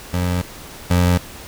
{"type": "tone pair in turn", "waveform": "25% pulse", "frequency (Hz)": [89.2, 88.71], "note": ["F2", "F2"], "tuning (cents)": [37, 28], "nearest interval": "unison", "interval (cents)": 9, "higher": "first", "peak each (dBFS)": [-14, -9], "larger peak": "second", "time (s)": [[0.13, 0.42], [0.9, 1.18]], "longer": "first", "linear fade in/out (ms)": 10, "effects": ["pink hiss -37 dBFS RMS until 1.47 s"]}